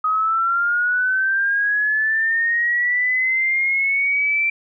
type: linear sweep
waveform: sine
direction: up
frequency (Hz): 1254 to 2349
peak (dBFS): -16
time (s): 0.04-4.5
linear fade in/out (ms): 5
effects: none